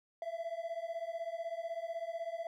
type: beating tone pair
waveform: triangle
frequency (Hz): 659.3 / 675.3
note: E5 / E5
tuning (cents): 0 / +42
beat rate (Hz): 16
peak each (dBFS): -39 / -38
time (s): 0.22-2.47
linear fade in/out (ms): 2
effects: none